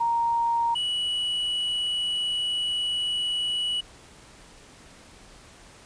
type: tone pair in turn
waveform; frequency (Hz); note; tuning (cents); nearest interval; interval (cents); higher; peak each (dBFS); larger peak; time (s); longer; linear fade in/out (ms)
sine / triangle; 932.3 / 2939; A#5 / F#7; 0 / -12; octave + minor sixth; 1988; second; -21 / -23; first; 0-0.75 / 0.75-3.81; second; 10
effects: pink hiss -50 dBFS RMS until 5.85 s + resampled to 22050 Hz